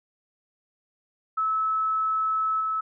sine tone with level steps, 1300 Hz, E6, 24 cents flat, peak -22 / -24 dBFS, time 1.37-2.81 s, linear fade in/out 10 ms, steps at 2.6 s, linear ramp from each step 10 ms, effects none

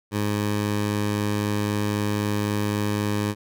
15% pulse tone, 103.83 Hz, G#2, in tune, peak -16 dBFS, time 0.11-3.35 s, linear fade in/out 50 ms, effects none

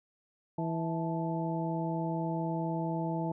harmonic tone with a mistuned harmonic, 164.2 Hz, E3, 6 cents flat, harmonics 1 / 2 / 3 / 4 / 5, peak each -33 / -36 / -43 / -39 / -38 dBFS, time 0.58-3.32 s, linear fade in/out 5 ms, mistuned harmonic 5, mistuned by +99 cents, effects none

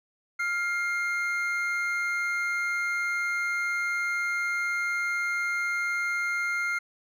triangle tone pair together, 1396.9 / 2121 Hz, F6 / C7, 0 / +23 cents, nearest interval perfect fifth, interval 723 cents, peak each -27 dBFS, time 0.39-6.79 s, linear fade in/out 10 ms, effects none

